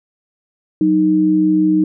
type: tone pair together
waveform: sine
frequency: 185.15 / 311.1 Hz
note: F#3 / D#4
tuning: +1 / 0 cents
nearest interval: major sixth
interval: 899 cents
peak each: -18 / -11 dBFS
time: 0.81-1.84 s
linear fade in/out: 2 ms
effects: none